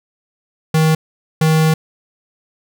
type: tone pair in turn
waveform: square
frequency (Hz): 158.1 / 158.1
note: D#3 / D#3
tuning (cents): +28 / +28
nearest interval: unison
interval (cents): 0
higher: neither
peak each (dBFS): -11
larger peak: neither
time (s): 0.74-0.95 / 1.41-1.74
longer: second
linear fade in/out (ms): 5
effects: none